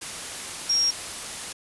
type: tone in noise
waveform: sine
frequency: 5588 Hz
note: F8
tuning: in tune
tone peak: -19 dBFS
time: 0.69-0.91 s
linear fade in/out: 10 ms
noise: white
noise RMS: -34 dBFS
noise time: 0.01-1.53 s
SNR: +12 dB
effects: resampled to 24000 Hz